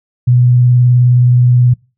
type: tone with vibrato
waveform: sine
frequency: 123.47 Hz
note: B2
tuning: in tune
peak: -5 dBFS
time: 0.27-1.74 s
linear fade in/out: 10 ms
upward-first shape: sine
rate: 19 Hz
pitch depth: 21 cents each way
effects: noise-tail reverb RT60 0.3 s tail -24 dB re dry